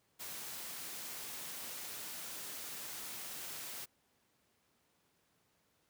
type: noise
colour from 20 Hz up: white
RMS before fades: -45 dBFS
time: 0.19-3.86 s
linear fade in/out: 20 ms
effects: pink hiss -75 dBFS RMS until 5.89 s + high-pass 100 Hz 12 dB/octave